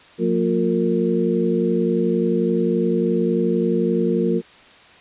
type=tone cluster; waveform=sine; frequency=179.1 / 230.5 / 355.4 / 458.9 Hz; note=F3 / A#3 / F4 / A#4; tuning=+44 / -19 / +30 / -27 cents; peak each=-22 dBFS; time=0.18-4.42 s; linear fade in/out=50 ms; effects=white hiss -47 dBFS RMS until 5 s + resampled to 8000 Hz